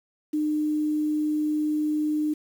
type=tone with quantisation; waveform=sine; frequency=303.4 Hz; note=D#4; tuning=44 cents flat; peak=-22 dBFS; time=0.33-2.34 s; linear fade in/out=10 ms; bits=8; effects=none